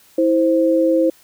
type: tone pair together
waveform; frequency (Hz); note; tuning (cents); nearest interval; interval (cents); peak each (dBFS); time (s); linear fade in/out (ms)
sine; 326.1 / 523.3; E4 / C5; -19 / 0; minor sixth; 819; -15; 0.18-1.1; 5
effects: white hiss -51 dBFS RMS until 1.23 s